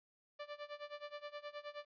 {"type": "tone with tremolo", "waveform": "sawtooth", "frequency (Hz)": 587.3, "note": "D5", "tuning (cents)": 0, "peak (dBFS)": -39, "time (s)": [0.39, 1.85], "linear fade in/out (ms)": 10, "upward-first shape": "sine", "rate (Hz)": 9.5, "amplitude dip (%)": 90, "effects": ["resampled to 11025 Hz", "13-bit"]}